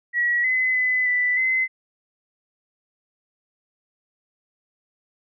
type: tone with pitch steps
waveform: sine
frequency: 1922 / 2028 / 2012 / 1984 / 2049 Hz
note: B6 / B6 / B6 / B6 / C7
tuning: -48 / +45 / +32 / +7 / -37 cents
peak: -18 dBFS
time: 0.13-1.68 s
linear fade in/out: 50 ms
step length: 310 ms
effects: none